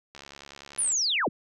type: click train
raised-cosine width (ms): 0.2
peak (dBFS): -26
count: 55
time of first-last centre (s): 0.15-0.919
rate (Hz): 70.2
type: linear sweep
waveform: sine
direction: down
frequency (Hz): 10150 to 55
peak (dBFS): -23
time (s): 0.78-1.29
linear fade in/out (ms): 10
effects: none